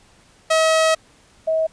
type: tone pair in turn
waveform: sawtooth / sine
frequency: 640 / 640 Hz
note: D#5 / D#5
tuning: +49 / +49 cents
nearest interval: unison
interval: 0 cents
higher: neither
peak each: -10 / -16 dBFS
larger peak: first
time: 0.5-0.95 / 1.47-1.67 s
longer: first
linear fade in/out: 10 ms
effects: pink hiss -53 dBFS RMS until 1.72 s + resampled to 22050 Hz